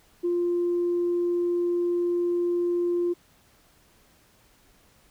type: tone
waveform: sine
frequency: 349.2 Hz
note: F4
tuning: in tune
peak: -21 dBFS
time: 0.23-3.14 s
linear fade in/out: 20 ms
effects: tanh soft clip ceiling -18 dBFS + pink hiss -60 dBFS RMS until 5.1 s